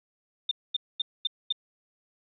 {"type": "tone bursts", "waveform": "sine", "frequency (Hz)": 3614, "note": "A7", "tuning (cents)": 46, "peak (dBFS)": -23, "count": 5, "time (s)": [0.49, 1.525], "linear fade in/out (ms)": 5, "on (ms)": 23, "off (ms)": 230, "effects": []}